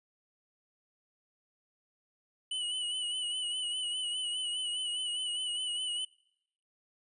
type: tone with vibrato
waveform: square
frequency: 2960 Hz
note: F#7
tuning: in tune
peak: -33 dBFS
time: 2.51-6.05 s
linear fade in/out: 5 ms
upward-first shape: sine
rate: 4.9 Hz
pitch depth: 48 cents each way
effects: noise-tail reverb RT60 0.8 s tail -25 dB re dry + resampled to 24000 Hz